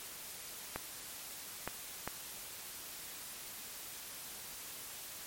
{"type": "clicks", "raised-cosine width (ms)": 0.5, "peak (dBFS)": -21, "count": 3, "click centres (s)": [0.76, 1.676, 2.076], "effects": ["white hiss -47 dBFS RMS until 5.26 s", "MP3 64 kbps"]}